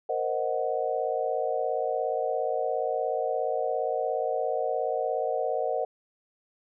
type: chord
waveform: sine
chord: C half-diminished seventh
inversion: third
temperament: equal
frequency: 466.2 / 523.3 / 622.3 / 740 Hz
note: Bb4 / C5 / Eb5 / Gb5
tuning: 0 / 0 / 0 / 0 cents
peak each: -31 dBFS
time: 0.09-5.85 s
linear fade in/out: 5 ms
effects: none